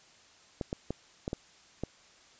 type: clicks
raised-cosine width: 2 ms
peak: -19 dBFS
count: 6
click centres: 0.612 / 0.729 / 0.906 / 1.279 / 1.331 / 1.836 s
effects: white hiss -59 dBFS RMS until 2.39 s + resampled to 16000 Hz